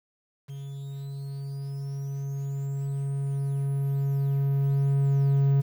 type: tone with level ramp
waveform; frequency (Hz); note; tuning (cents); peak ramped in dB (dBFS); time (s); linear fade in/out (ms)
triangle; 138.59; C#3; 0; -33 to -16; 0.48-5.62; 20
effects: 9-bit